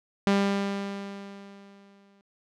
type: tone with exponential decay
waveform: sawtooth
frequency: 198.9 Hz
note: G3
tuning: 25 cents sharp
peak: -15 dBFS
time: 0.27-2.21 s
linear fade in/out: 0 ms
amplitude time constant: 420 ms
effects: low-pass 5000 Hz 12 dB/octave